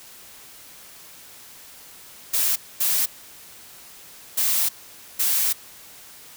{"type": "noise bursts at uneven times", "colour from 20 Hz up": "blue", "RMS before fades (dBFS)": -21, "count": 4, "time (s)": [[2.33, 2.56], [2.8, 3.06], [4.37, 4.69], [5.19, 5.53]], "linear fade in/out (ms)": 10, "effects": ["white hiss -45 dBFS RMS until 6.36 s"]}